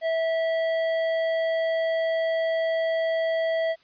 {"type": "tone with hard clipping", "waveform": "triangle", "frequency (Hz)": 653, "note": "E5", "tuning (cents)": -17, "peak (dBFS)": -24, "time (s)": [0.01, 3.76], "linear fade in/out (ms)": 50, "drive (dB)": 13, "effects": ["white hiss -60 dBFS RMS until 3.83 s", "resampled to 11025 Hz"]}